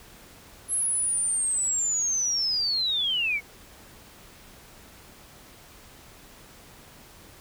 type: linear sweep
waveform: sine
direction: down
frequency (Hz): 10970 to 2163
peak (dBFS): -23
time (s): 0.68-3.41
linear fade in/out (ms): 50
effects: pink hiss -50 dBFS RMS until 7.4 s